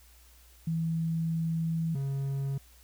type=tone pair in turn; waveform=sine / triangle; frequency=163.5 / 137.49 Hz; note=E3 / C#3; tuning=-14 / -14 cents; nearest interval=minor third; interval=300 cents; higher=first; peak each=-27 dBFS; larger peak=neither; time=0.67-1.95 / 1.95-2.58 s; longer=first; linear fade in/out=5 ms; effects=added 60 Hz sine -56 dBFS peak until 2.83 s + white hiss -60 dBFS RMS until 2.83 s